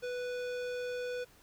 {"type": "tone with hard clipping", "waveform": "sine", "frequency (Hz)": 493.9, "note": "B4", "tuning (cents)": 0, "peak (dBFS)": -37, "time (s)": [0.02, 1.25], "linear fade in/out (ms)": 20, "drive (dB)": 17, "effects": ["pink hiss -62 dBFS RMS until 1.42 s"]}